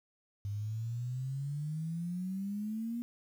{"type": "exponential sweep", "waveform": "sine", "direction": "up", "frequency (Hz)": [99.9, 240], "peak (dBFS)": -34, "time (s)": [0.45, 3.02], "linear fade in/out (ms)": 0, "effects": ["10-bit"]}